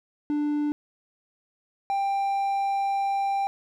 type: tone pair in turn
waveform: triangle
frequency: 295.4 / 790.5 Hz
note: D4 / G5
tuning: +10 / +14 cents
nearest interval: octave + perfect fourth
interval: 1704 cents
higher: second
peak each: -21 dBFS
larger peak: neither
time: 0.3-0.72 / 1.9-3.47 s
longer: second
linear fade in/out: 0 ms
effects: none